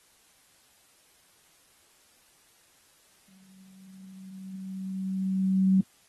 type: tone with exponential growth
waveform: sine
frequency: 190 Hz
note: F#3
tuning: 46 cents sharp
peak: -17 dBFS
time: 3.28-5.81 s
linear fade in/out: 5 ms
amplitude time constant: 550 ms
effects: white hiss -62 dBFS RMS until 6.08 s + AAC 32 kbps